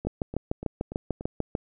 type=two click trains; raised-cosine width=2 ms; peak=-22 / -13 dBFS; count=5 / 11; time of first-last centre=0.05-1.209 / 0.07-1.551 s; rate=3.45 / 6.75 Hz; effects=none